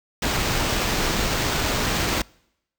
pink noise with sample-and-hold, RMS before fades -23 dBFS, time 0.22-2.22 s, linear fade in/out 5 ms, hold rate 11025 Hz, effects noise-tail reverb RT60 0.8 s tail -26 dB re dry

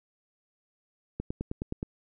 click train, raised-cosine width 3 ms, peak -19 dBFS, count 7, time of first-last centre 1.2-1.829 s, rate 9.54 Hz, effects none

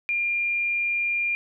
sine tone, 2400 Hz, D7, 37 cents sharp, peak -22 dBFS, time 0.09-1.35 s, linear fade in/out 0 ms, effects none

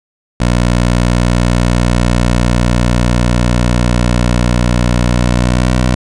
15% pulse tone with pitch glide, 60.1 to 62.04 Hz, B1 to B1, -46 to +9 cents, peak -3 dBFS, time 0.4-5.95 s, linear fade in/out 5 ms, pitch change +55 cents, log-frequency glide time 5.08-5.7 s, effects resampled to 22050 Hz

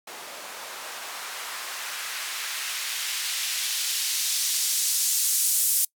blue noise with band-pass filter sweep, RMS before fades -28 dBFS, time 0.07-5.85 s, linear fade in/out 5 ms, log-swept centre 530 to 9400 Hz, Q 0.88, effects noise-tail reverb RT60 0.1 s tail -24 dB re dry

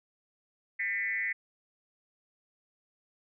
sine tone with frequency modulation, 2000 Hz, B6, 21 cents sharp, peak -29 dBFS, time 0.79-1.33 s, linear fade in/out 10 ms, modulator 199 Hz, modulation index 0.99, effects none

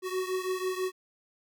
square beating tone pair, 370 / 376.1 Hz, F#4 / F#4, 0 / +28 cents, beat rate 6.1 Hz, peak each -32 / -35 dBFS, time 0.02-0.92 s, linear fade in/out 50 ms, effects none

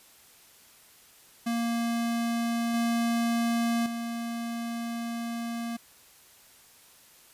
square tone with level steps, 233.1 Hz, A#3, in tune, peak -27 / -25 / -32 dBFS, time 1.46-5.77 s, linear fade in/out 10 ms, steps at 2.74 / 3.86 s, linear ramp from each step 2 ms, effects white hiss -56 dBFS RMS until 7.33 s + resampled to 32000 Hz

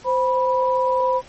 sine tone pair together, 519 / 981 Hz, C5 / B5, -14 / -12 cents, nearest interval major seventh, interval 1102 cents, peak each -19 dBFS, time 0.04-1.22 s, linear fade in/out 50 ms, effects pink hiss -46 dBFS RMS until 1.28 s + MP3 32 kbps

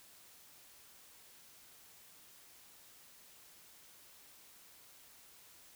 silence, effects white hiss -60 dBFS RMS until 5.75 s

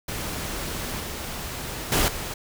pink noise with level steps, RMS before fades -31 / -33 / -21 / -32 dBFS, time 0.08-2.34 s, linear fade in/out 5 ms, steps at 1 / 1.92 / 2.08 s, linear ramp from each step 2 ms, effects none

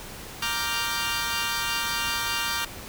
15% pulse chord, G minor seventh, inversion first, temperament equal, 932.3 / 1174.7 / 1396.9 / 1568 Hz, Bb5 / D6 / F6 / G6, 0 / 0 / 0 / 0 cents, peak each -25 dBFS, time 0.42-2.65 s, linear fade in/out 5 ms, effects pink hiss -40 dBFS RMS until 2.88 s

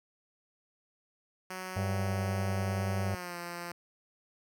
5% pulse tone with pitch glide, 185.8 to 173.36 Hz, F#3 to F3, +7 to -12 cents, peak -27 dBFS, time 1.5-3.72 s, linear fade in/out 5 ms, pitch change -119 cents, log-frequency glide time 3.02-3.37 s
harmonic tone, 98 Hz, G2, in tune, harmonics 1 / 2 / 4 / 5 / 6 / 7 / 8, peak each -31 / -37 / -46 / -46 / -42 / -44 / -46 dBFS, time 1.76-3.15 s, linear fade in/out 5 ms
effects none

